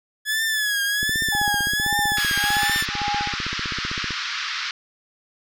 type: tone with vibrato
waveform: sawtooth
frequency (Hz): 1702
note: G#6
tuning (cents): +42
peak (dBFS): -17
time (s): 0.25-2.86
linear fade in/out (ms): 50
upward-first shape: triangle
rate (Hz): 1.3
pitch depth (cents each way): 96
type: click train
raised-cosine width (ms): 3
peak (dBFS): -19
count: 49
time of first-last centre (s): 1.03-4.107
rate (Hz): 15.6
type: tone with tremolo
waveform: sine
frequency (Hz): 823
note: G#5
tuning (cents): -16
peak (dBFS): -22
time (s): 1.32-3.41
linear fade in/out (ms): 5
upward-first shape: sine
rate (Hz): 1.8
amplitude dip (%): 100
type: band-pass noise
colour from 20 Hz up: pink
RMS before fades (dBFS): -28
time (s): 2.17-4.71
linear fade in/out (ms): 2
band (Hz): 1200 to 5500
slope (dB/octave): 48
effects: none